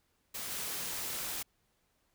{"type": "noise with level steps", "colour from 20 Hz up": "white", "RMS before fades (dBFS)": [-40, -38], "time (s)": [0.34, 1.43], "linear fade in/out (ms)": 10, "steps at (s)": 0.5, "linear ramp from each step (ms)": 20, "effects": ["pink hiss -75 dBFS RMS until 2.14 s"]}